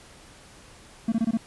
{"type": "tone bursts", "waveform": "triangle", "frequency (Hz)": 226.1, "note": "A3", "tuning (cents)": 47, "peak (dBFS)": -18, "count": 5, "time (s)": [1.08, 1.373], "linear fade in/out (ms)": 5, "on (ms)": 41, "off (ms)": 22, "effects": ["pink hiss -50 dBFS RMS until 1.46 s", "resampled to 24000 Hz"]}